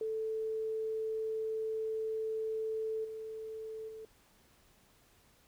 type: tone with level steps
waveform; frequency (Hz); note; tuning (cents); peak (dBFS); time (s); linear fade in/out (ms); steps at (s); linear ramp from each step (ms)
sine; 440; A4; 0; -33 / -40 / -44; 0.01-4.05; 2; 3.04 / 3.88; 10
effects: pink hiss -66 dBFS RMS until 5.47 s